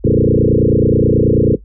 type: tone with frequency modulation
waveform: sine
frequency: 278.4 Hz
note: C#4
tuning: 8 cents sharp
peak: -8 dBFS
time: 0.04-1.56 s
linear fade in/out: 10 ms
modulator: 29.3 Hz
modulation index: 7
effects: noise-tail reverb RT60 0.1 s tail -17 dB re dry + added 50 Hz sine -35 dBFS peak until 1.64 s